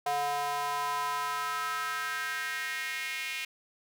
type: tone with high-pass filter sweep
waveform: square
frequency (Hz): 143.9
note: D3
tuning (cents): -35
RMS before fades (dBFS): -33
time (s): 0.06-3.45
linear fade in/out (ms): 5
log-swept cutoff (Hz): 720 to 2400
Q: 3.7
effects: none